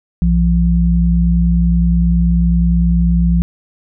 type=tone pair together; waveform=sine; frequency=60.7 / 171.92 Hz; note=B1 / F3; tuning=-29 / -27 cents; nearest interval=octave + tritone; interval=1802 cents; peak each=-12 dBFS; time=0.22-3.42 s; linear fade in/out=0 ms; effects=none